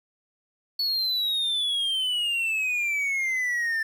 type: exponential sweep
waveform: triangle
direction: down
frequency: 4435 to 1772 Hz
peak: -22 dBFS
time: 0.79-3.83 s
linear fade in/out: 5 ms
effects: 9-bit